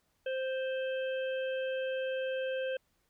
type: harmonic tone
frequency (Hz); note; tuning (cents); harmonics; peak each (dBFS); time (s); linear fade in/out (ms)
523.3; C5; 0; 1 / 3 / 5 / 6; -32 / -42 / -46 / -48; 0.26-2.77; 5
effects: pink hiss -75 dBFS RMS until 3.09 s